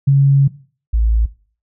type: tone pair in turn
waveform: sine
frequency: 138.59 / 55.51 Hz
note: C#3 / A1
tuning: 0 / +16 cents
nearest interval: octave + major third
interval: 1584 cents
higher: first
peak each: -7 / -11 dBFS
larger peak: first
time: 0.07-0.48 / 0.93-1.26 s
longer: first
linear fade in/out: 10 ms
effects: noise-tail reverb RT60 0.4 s tail -17 dB re dry